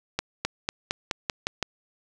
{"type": "accelerating click train", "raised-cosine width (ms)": 0.2, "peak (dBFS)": -8, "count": 8, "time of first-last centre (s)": [0.19, 1.627], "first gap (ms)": 260, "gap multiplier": 0.92, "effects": []}